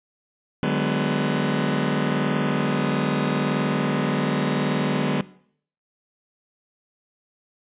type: chord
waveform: sawtooth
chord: G# half-diminished seventh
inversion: second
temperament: just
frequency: 149.51 / 186.89 / 207.7 / 249.2 Hz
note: D3 / F#3 / G#3 / B3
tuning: +31 / +18 / 0 / +16 cents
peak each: -22 dBFS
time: 0.63-5.21 s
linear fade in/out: 0 ms
effects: noise-tail reverb RT60 0.6 s tail -19 dB re dry + resampled to 8000 Hz